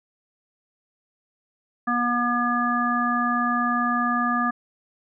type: harmonic tone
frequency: 241.2 Hz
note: B3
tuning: 41 cents flat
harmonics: 1 / 3 / 5 / 7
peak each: -25 / -29 / -23 / -28 dBFS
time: 1.87-4.51 s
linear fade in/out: 10 ms
effects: none